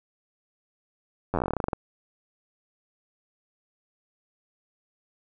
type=slowing click train; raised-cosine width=1 ms; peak=-12 dBFS; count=17; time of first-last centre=1.34-1.732 s; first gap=10 ms; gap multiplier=1.11; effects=none